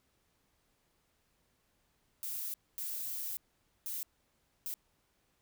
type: noise bursts at uneven times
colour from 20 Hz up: violet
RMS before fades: -39 dBFS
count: 4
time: 2.23-2.54 / 2.78-3.37 / 3.86-4.03 / 4.66-4.74 s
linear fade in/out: 0 ms
effects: pink hiss -75 dBFS RMS until 5.41 s